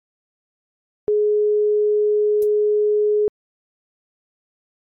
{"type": "tone", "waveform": "sine", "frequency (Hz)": 420, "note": "G#4", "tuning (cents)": 19, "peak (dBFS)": -14, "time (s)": [1.08, 3.28], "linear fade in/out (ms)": 0}
{"type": "noise with exponential decay", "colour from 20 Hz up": "violet", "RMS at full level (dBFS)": -32, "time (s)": [2.42, 2.49], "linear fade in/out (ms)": 1, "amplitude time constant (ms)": 15}
{"effects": ["MP3 64 kbps"]}